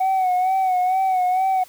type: tone with vibrato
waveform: sine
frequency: 746 Hz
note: F#5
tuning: 14 cents sharp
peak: -14 dBFS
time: 0-1.64 s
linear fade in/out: 10 ms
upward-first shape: sine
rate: 2.2 Hz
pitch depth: 50 cents each way
effects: tanh soft clip ceiling -15 dBFS + white hiss -48 dBFS RMS until 1.68 s